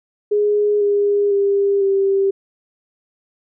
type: tone with pitch steps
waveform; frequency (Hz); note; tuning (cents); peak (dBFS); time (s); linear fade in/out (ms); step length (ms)
sine; 415.3 / 407.2 / 399.3 / 391.5; G#4 / G#4 / G4 / G4; 0 / -34 / +32 / -2; -13; 0.31-2.31; 10; 500
effects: none